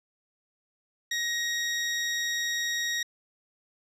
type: tone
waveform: 20% pulse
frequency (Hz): 1885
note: A#6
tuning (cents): +19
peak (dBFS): -22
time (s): 1.11-3.03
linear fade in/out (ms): 5
effects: low-pass 10000 Hz 12 dB/octave